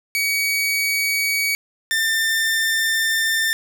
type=tone pair in turn; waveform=sawtooth; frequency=2260 / 1793.8 Hz; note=C#7 / A6; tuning=+33 / +33 cents; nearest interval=major third; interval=400 cents; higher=first; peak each=-15 / -14 dBFS; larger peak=second; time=0.15-1.55 / 1.91-3.53 s; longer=second; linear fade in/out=0 ms; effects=none